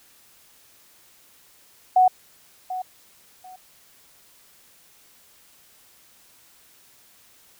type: tone with echo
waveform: sine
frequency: 740 Hz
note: F#5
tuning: in tune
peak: -12 dBFS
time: 1.96-2.08 s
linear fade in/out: 5 ms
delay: 740 ms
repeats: 2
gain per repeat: -14 dB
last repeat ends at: 3.56 s
effects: white hiss -55 dBFS RMS until 7.59 s